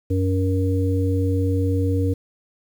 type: harmonic tone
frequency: 94 Hz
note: F#2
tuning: 28 cents sharp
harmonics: 1 / 3 / 5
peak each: -19 / -24 / -26 dBFS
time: 0.1-2.14 s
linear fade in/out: 10 ms
effects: 8-bit